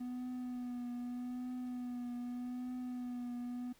triangle tone with vibrato, 246.9 Hz, B3, in tune, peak -37 dBFS, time 0-3.73 s, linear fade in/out 10 ms, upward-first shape triangle, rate 0.82 Hz, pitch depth 32 cents each way, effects pink hiss -67 dBFS RMS until 3.79 s

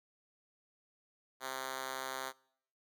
5% pulse tone with high-pass filter, 131.9 Hz, C3, 14 cents sharp, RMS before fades -41 dBFS, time 1.4-2.33 s, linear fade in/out 50 ms, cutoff 460 Hz, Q 0.51, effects noise-tail reverb RT60 0.7 s tail -25 dB re dry

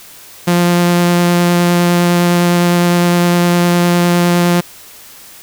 sawtooth tone with vibrato, 174.61 Hz, F3, in tune, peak -5 dBFS, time 0.47-4.61 s, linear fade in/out 10 ms, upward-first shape sine, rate 9.8 Hz, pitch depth 8 cents each way, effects white hiss -37 dBFS RMS until 5.42 s

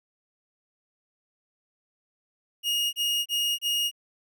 40% pulse tone bursts, 2861 Hz, F7, 41 cents sharp, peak -23 dBFS, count 4, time 2.63-3.914 s, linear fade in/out 50 ms, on 300 ms, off 28 ms, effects none

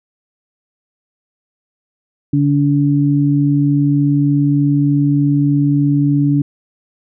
sine tone pair together, 143.3 / 286.6 Hz, D3 / D4, -42 / -42 cents, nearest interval octave, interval 1200 cents, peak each -13 dBFS, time 2.33-6.42 s, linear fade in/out 5 ms, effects none

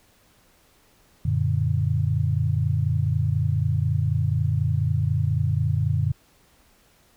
sine chord, Gb augmented, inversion none, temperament equal, 92.5 / 116.54 / 146.83 Hz, Gb2 / Bb2 / D3, 0 / 0 / 0 cents, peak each -24 dBFS, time 1.25-6.12 s, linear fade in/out 5 ms, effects pink hiss -59 dBFS RMS until 7.16 s

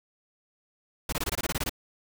pink noise bursts, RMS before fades -29 dBFS, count 11, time 1.09-1.695 s, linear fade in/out 5 ms, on 35 ms, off 22 ms, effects none

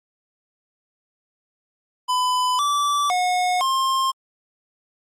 square tone with pitch steps, 1003 / 1160 / 726 / 1061 Hz, B5 / D6 / F#5 / C6, +26 / -22 / -33 / +24 cents, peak -19 dBFS, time 2.08-4.12 s, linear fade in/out 20 ms, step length 510 ms, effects low-pass 10000 Hz 12 dB/octave + Opus 48 kbps

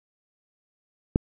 click, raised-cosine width 3 ms, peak -6 dBFS, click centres 1.159 s, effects none

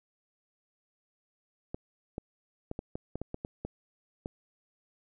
clicks, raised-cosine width 2 ms, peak -22 dBFS, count 11, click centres 1.745 / 2.181 / 2.714 / 2.791 / 2.955 / 3.156 / 3.216 / 3.344 / 3.449 / 3.65 / 4.259 s, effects none

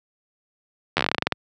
slowing click train, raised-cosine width 0.3 ms, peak -3 dBFS, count 14, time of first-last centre 0.97-1.323 s, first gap 11 ms, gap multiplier 1.14, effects high-pass 100 Hz 12 dB/octave

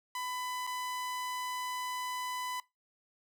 sawtooth tone with dropouts, 1000 Hz, B5, 21 cents sharp, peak -32 dBFS, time 0.15-2.6 s, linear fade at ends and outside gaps 2 ms, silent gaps 0.668-0.673 s, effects noise-tail reverb RT60 0.2 s tail -20 dB re dry

